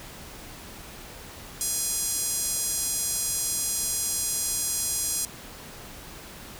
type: tone with high-pass filter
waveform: 5% pulse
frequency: 831 Hz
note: G#5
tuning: 1 cent sharp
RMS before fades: -28 dBFS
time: 1.61-5.25 s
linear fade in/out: 0 ms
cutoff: 7000 Hz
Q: 1
effects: pink hiss -43 dBFS RMS until 6.59 s